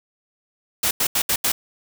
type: noise bursts at uneven times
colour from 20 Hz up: white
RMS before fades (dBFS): -20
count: 5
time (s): 0.83-0.91 / 1-1.07 / 1.15-1.22 / 1.29-1.36 / 1.44-1.52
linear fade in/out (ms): 5
effects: none